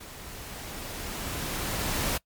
pink noise with level ramp, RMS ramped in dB -44 to -27 dBFS, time 0-2.18 s, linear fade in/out 10 ms, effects noise-tail reverb RT60 0.1 s tail -22 dB re dry + MP3 96 kbps

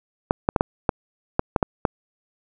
clicks, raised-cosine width 1 ms, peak -3 dBFS, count 9, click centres 0.309 / 0.489 / 0.562 / 0.609 / 0.892 / 1.394 / 1.562 / 1.628 / 1.852 s, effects none

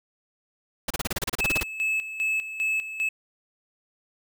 pink noise bursts, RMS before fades -27 dBFS, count 14, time 0.88-1.633 s, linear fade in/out 5 ms, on 25 ms, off 31 ms
triangle tone with tremolo, 2600 Hz, E7, 24 cents flat, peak -21 dBFS, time 1.4-3.09 s, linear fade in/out 5 ms, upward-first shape square, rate 2.5 Hz, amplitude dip 70%
effects none

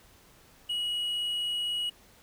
triangle tone, 2909 Hz, F#7, 30 cents flat, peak -27 dBFS, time 0.69-1.9 s, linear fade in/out 10 ms, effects pink hiss -58 dBFS RMS until 2.22 s

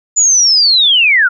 sine linear sweep, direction down, 7040 to 1359 Hz, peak -6 dBFS, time 0.16-1.29 s, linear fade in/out 20 ms, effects none

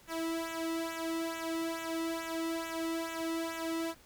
sawtooth tone with flanger, 328.3 Hz, E4, 7 cents flat, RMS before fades -36 dBFS, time 0.07-3.95 s, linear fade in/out 50 ms, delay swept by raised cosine 0.2 to 1.3 ms, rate 2.3 Hz, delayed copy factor -0.8, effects pink hiss -60 dBFS RMS until 4.05 s

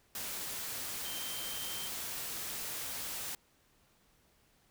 sine tone in noise, 3136 Hz, G7, in tune, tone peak -44 dBFS, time 1.05-1.88 s, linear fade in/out 2 ms, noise white, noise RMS -40 dBFS, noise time 0.15-3.35 s, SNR -7 dB, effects pink hiss -69 dBFS RMS until 4.7 s

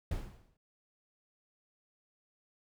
brown noise with exponential decay, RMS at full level -34 dBFS, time 0.11-0.57 s, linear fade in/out 5 ms, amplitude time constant 100 ms, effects none

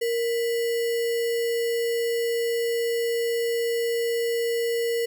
sine tone with sample-and-hold, 466.2 Hz, A#4, in tune, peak -22 dBFS, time 0.01-5.06 s, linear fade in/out 10 ms, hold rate 2450 Hz, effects none

